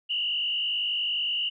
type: tone with frequency modulation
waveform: sine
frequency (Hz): 2900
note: F#7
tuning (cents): -35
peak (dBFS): -25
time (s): 0.09-1.5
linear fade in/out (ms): 20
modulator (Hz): 50.6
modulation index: 2.2
effects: none